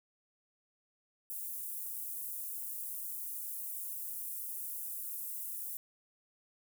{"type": "high-pass noise", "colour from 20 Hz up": "pink", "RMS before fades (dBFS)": -41, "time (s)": [1.3, 5.77], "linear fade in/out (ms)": 0, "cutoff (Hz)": 11000, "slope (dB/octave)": 24, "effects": []}